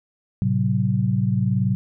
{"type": "chord", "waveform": "sine", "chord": "F# diminished", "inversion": "first", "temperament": "equal with one note detuned", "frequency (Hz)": [110, 130.81, 188.34], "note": ["A2", "C3", "F#3"], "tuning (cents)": [0, 0, 31], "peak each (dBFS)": -22, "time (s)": [0.42, 1.75], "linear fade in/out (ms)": 0, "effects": []}